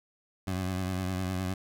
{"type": "tone with vibrato", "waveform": "20% pulse", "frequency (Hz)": 92.8, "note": "F#2", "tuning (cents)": 6, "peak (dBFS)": -25, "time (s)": [0.47, 1.54], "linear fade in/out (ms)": 5, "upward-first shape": "triangle", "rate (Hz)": 9.8, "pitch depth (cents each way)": 56, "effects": []}